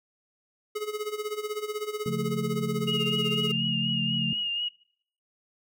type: tone with tremolo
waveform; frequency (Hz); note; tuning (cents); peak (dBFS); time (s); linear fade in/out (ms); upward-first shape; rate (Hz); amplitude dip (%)
square; 423.2; G#4; +33; -28; 0.75-3.52; 10; sine; 16; 75
type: chord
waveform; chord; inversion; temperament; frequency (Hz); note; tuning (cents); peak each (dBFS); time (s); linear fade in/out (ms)
sine; Db augmented; none; equal; 138.59 / 174.61 / 220; Db3 / F3 / A3; 0 / 0 / 0; -32; 2.06-4.33; 2
type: tone with vibrato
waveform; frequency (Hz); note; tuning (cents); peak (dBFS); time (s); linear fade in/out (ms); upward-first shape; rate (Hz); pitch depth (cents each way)
sine; 2853; F7; +36; -27; 2.87-4.69; 10; triangle; 4.1; 43
effects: noise-tail reverb RT60 0.6 s tail -23 dB re dry